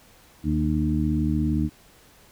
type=harmonic tone with a mistuned harmonic; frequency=77.1 Hz; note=D#2; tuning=15 cents flat; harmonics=1 / 2 / 3 / 4; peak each=-26 / -26 / -26 / -26 dBFS; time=0.43-1.7 s; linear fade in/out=50 ms; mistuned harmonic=4; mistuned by=-19 cents; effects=pink hiss -54 dBFS RMS until 2.31 s